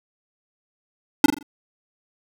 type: tone with echo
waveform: square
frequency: 289.6 Hz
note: D4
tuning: 24 cents flat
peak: -8 dBFS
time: 1.24-1.26 s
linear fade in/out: 2 ms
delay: 42 ms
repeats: 4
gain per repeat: -8 dB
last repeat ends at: 1.428 s
effects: none